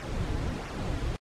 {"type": "noise with flanger", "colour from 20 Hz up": "brown", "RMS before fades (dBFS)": -32, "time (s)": [0, 1.16], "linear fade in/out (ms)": 0, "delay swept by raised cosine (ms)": [0.22, 5.52], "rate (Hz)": 1.5, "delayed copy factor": -0.7, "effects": ["low-pass 8000 Hz 12 dB/octave", "AAC 48 kbps"]}